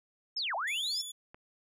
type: linear two-way sweep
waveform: sine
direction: down then up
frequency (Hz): 5500 to 620 to 5500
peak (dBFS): -31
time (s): 0.36-1.02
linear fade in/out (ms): 10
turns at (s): 0.55
type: tone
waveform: 20% pulse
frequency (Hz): 3445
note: A7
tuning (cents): -37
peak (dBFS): -34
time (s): 0.67-1.12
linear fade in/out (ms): 10
type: click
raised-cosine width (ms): 0.5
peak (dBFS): -34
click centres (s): 1.345
effects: none

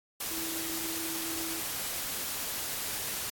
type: tone in noise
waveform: sine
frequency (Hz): 327.5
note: E4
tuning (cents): -11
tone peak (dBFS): -40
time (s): 0.31-1.6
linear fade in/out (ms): 5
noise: white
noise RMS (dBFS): -35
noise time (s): 0.2-3.3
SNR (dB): -8
effects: AAC 64 kbps

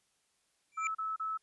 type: tone with exponential growth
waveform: square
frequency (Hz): 2349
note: D7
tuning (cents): 0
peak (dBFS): -30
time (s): 0.72-0.87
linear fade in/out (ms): 1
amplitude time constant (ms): 32
type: tone bursts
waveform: sine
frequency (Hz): 1302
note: E6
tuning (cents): -22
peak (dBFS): -33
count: 3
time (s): 0.77-1.376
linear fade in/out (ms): 10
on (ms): 180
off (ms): 33
effects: white hiss -75 dBFS RMS until 1.42 s + resampled to 24000 Hz

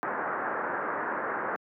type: low-pass noise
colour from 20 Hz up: white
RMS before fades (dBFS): -31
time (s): 0.03-1.56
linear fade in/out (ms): 0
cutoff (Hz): 1700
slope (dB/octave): 48
effects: high-pass 300 Hz 12 dB/octave

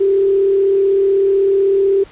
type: tone with frequency modulation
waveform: sine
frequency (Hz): 392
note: G4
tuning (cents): 0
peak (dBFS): -10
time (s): 0-2.04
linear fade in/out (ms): 10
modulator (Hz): 36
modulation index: 0.3
effects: pink hiss -43 dBFS RMS until 2.11 s + resampled to 8000 Hz

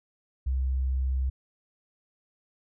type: tone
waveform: sine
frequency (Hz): 65.3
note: C2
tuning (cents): -3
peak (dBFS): -24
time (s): 0.46-1.3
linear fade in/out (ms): 10
effects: none

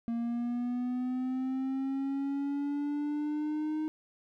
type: linear sweep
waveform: triangle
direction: up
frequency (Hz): 231.6 to 311.1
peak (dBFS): -28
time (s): 0.08-3.88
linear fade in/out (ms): 0
effects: none

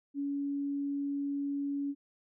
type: tone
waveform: sine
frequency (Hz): 282.2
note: C#4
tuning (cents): +31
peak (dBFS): -31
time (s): 0.14-1.95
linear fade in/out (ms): 50
effects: none

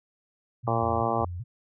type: tone with vibrato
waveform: sine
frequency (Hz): 102.2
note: G#2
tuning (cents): -27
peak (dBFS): -32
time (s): 0.63-1.44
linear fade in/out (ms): 20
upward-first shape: square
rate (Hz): 2.6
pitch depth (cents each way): 260
type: harmonic tone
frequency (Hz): 115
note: A#2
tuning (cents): -23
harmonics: 1 / 2 / 3 / 4 / 5 / 6 / 7 / 8 / 9 / 10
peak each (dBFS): -35 / -34 / -34 / -33 / -32 / -31 / -30 / -36 / -33 / -33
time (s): 0.67-1.25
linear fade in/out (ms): 5
effects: none

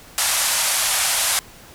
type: band-pass noise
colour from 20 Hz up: white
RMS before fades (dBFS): -20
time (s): 0.18-1.39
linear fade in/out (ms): 0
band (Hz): 590 to 12000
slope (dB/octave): 48
effects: pink hiss -44 dBFS RMS until 1.74 s

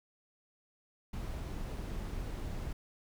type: noise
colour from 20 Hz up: brown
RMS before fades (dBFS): -39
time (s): 1.13-2.73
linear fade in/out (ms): 5
effects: none

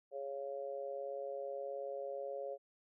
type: harmonic tone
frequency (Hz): 138.59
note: C#3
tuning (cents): 0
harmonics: 3 / 4 / 5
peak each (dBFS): -46 / -41 / -49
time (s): 0.11-2.58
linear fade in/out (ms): 50
effects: none

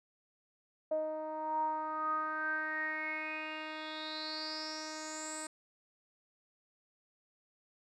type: tone with low-pass filter sweep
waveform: 10% pulse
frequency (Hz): 311.1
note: D#4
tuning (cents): 0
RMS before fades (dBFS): -38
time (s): 0.91-5.47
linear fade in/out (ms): 5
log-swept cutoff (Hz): 630 to 8400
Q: 9.6
effects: none

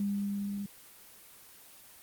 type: tone with level ramp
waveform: sine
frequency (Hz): 201.3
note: G3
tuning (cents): +46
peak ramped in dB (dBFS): -28 to -34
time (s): 0-0.66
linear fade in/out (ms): 2
effects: white hiss -54 dBFS RMS until 2.02 s + Opus 24 kbps

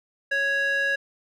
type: tone with band-pass filter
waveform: square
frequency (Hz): 554.4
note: C#5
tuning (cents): 0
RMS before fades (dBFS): -24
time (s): 0.31-0.96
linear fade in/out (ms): 10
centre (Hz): 1900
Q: 4.5
effects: none

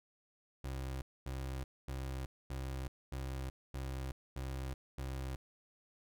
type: tone bursts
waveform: 30% pulse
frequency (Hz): 66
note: C2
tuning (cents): +16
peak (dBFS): -36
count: 8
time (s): 0.64-5.36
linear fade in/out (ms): 5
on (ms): 380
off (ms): 240
effects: none

